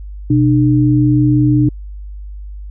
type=tone pair together; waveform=sine; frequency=125.77 / 300 Hz; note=B2 / D4; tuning=+32 / +37 cents; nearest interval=octave + minor third; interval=1505 cents; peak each=-11 dBFS; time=0.3-1.69 s; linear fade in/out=5 ms; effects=added 50 Hz sine -26 dBFS peak until 2.7 s